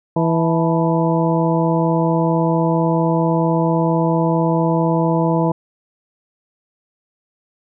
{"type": "harmonic tone with a mistuned harmonic", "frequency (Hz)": 164.4, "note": "E3", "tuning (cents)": -4, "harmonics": [1, 2, 3, 4, 5, 6], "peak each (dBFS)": [-17, -20, -22, -23, -24, -25], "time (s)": [0.16, 5.52], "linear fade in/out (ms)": 5, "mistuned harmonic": 5, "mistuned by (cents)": 95, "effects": []}